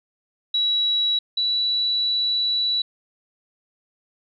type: tone pair in turn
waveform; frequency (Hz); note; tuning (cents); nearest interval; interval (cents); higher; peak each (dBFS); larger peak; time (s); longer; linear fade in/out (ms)
sine; 3900 / 3938; B7 / B7; -23 / -6; unison; 17; second; -18 / -19; first; 0.54-1.19 / 1.37-2.82; second; 5
effects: none